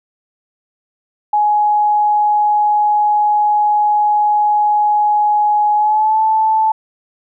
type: tone with pitch glide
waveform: sine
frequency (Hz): 838 to 875.6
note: G#5 to A5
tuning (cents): +15 to -9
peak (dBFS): -10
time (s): 1.33-6.72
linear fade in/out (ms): 5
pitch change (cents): +76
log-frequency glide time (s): 5.75-6.2
effects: none